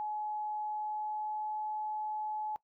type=tone with pitch glide; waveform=sine; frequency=848 to 854.4 Hz; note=G#5 to G#5; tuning=+36 to +49 cents; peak=-34 dBFS; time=0-2.56 s; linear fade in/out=0 ms; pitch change=+13 cents; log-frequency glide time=0.56-1.57 s; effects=noise-tail reverb RT60 0.1 s tail -20 dB re dry